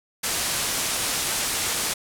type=low-pass noise; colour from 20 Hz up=white; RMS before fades=-26 dBFS; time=0.23-1.94 s; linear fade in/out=10 ms; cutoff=11000 Hz; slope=24 dB/octave; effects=none

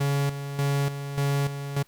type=tone with tremolo; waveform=45% pulse; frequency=140.7 Hz; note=C#3; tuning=26 cents sharp; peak=-22 dBFS; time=0-1.83 s; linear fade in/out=10 ms; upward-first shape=square; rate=1.7 Hz; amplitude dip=65%; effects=pink hiss -60 dBFS RMS until 1.87 s

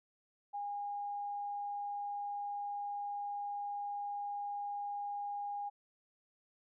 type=tone; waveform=sine; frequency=815 Hz; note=G#5; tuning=33 cents flat; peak=-37 dBFS; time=0.53-5.7 s; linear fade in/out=20 ms; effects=none

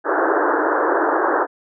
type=band-pass noise; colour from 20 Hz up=pink; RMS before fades=-18 dBFS; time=0.04-1.47 s; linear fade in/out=50 ms; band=300 to 1700 Hz; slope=96 dB/octave; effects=none

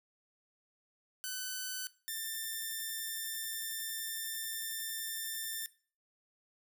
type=tone pair in turn; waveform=5% pulse; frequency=1507 / 1789 Hz; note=F#6 / A6; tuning=+31 / +28 cents; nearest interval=minor third; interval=297 cents; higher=second; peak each=-26 dBFS; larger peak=neither; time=1.24-1.87 / 2.08-5.66 s; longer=second; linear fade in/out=0 ms; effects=noise-tail reverb RT60 0.4 s tail -19 dB re dry

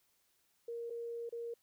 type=tone with dropouts; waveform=sine; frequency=468 Hz; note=A#4; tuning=7 cents sharp; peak=-39 dBFS; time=0.68-1.54 s; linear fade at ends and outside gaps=5 ms; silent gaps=0.899-0.904 / 1.293-1.324 s; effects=white hiss -75 dBFS RMS until 1.62 s

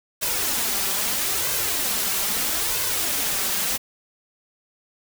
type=noise with flanger; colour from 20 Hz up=white; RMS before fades=-24 dBFS; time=0.21-3.78 s; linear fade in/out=20 ms; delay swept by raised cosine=1.9 to 5.2 ms; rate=0.77 Hz; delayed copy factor=+0.55; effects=none

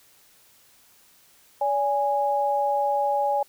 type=tone pair together; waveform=sine; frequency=572 / 826.9 Hz; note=D5 / G#5; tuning=-46 / -8 cents; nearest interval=tritone; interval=638 cents; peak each=-25 / -22 dBFS; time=1.61-3.43 s; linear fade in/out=5 ms; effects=white hiss -57 dBFS RMS until 3.48 s

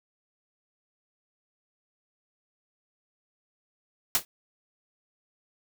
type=noise with exponential decay; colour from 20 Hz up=white; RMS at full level=-19 dBFS; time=4.15-4.25 s; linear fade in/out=1 ms; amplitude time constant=21 ms; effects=none

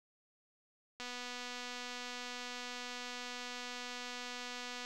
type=click train; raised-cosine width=0.2 ms; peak=-27 dBFS; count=948; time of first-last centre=1-4.85 s; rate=246 Hz; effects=11-bit

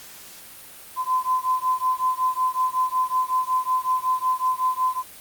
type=beating tone pair; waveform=sine; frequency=1020 / 1025.4 Hz; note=C6 / C6; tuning=-44 / -35 cents; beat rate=5.4 Hz; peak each=-23 dBFS; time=0.96-5.03 s; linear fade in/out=50 ms; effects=white hiss -43 dBFS RMS until 5.2 s + Opus 48 kbps

